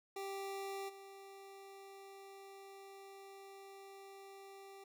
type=tone with level steps; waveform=25% pulse; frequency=392 Hz; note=G4; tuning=in tune; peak=-38 / -49 dBFS; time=0.16-4.84 s; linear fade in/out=5 ms; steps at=0.88 s; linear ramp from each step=20 ms; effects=none